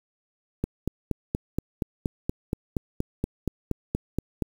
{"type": "click train", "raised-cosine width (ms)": 3, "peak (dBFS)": -12, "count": 17, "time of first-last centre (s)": [0.64, 4.423], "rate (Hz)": 4.23, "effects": ["7-bit"]}